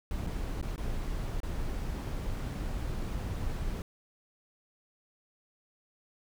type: noise with dropouts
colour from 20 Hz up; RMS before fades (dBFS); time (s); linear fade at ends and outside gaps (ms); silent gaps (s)
brown; -34; 0.11-3.82; 1; 0.266-0.271 / 0.614-0.626 / 0.761-0.779 / 1.403-1.432
effects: none